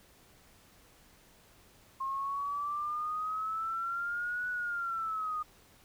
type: exponential two-way sweep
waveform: sine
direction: up then down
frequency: 1067 to 1480 to 1225 Hz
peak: -32 dBFS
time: 2-5.43 s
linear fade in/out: 10 ms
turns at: 4.49 s
effects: pink hiss -61 dBFS RMS until 5.84 s